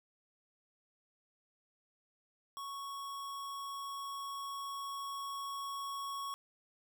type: tone with level ramp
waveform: square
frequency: 1108.7 Hz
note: C#6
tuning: in tune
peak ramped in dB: -42 to -39 dBFS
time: 2.57-6.34 s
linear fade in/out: 0 ms
effects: none